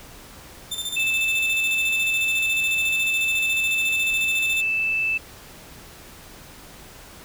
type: tone with tremolo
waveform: sawtooth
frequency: 3577 Hz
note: A7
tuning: 28 cents sharp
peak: -22 dBFS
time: 0.71-4.62 s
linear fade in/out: 10 ms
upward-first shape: square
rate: 14 Hz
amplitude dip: 60%
type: tone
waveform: sine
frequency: 2637 Hz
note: E7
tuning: in tune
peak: -20 dBFS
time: 0.96-5.18 s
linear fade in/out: 10 ms
effects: pink hiss -44 dBFS RMS until 7.24 s